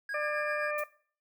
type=tone with tremolo; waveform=triangle; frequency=1642 Hz; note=G#6; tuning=20 cents flat; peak=-31 dBFS; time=0.09-0.71 s; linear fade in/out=2 ms; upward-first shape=triangle; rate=7.7 Hz; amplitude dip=60%
type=harmonic tone; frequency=597 Hz; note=D5; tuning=28 cents sharp; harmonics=1 / 2 / 3 / 4; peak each=-33 / -36 / -38 / -39 dBFS; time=0.14-0.84 s; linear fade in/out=5 ms
type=noise with exponential decay; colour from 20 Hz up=violet; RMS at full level=-37 dBFS; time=0.78-0.89 s; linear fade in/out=5 ms; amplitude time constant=22 ms
effects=noise-tail reverb RT60 0.5 s tail -20 dB re dry